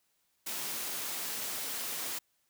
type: high-pass noise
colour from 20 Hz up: white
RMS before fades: -37 dBFS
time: 0.46-2.19 s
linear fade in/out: 10 ms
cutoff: 160 Hz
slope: 12 dB/octave
effects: white hiss -75 dBFS RMS until 2.49 s